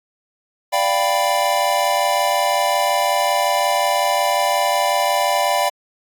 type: chord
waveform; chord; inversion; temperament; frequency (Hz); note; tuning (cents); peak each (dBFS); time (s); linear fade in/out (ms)
square; G dominant seventh; second; equal; 587.3 / 698.5 / 784 / 987.8; D5 / F5 / G5 / B5; 0 / 0 / 0 / 0; -22; 0.72-5.7; 20
effects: AAC 64 kbps